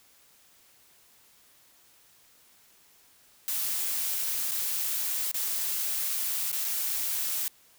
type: noise with dropouts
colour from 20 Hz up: blue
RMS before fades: -30 dBFS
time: 3.48-7.48 s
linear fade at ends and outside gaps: 0 ms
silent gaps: 4.512-4.517 / 5.314-5.344 / 6.516-6.529 / 6.645-6.649 s
effects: white hiss -60 dBFS RMS until 7.78 s